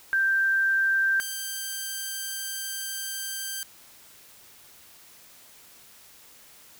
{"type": "tone pair in turn", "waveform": ["sine", "5% pulse"], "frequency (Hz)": [1572, 1572], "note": ["G6", "G6"], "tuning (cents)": [4, 4], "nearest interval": "unison", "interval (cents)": 0, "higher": "neither", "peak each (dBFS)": -20, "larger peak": "neither", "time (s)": [[0.13, 1.2], [1.2, 3.63]], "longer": "second", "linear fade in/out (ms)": 0, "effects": ["white hiss -52 dBFS RMS until 6.79 s"]}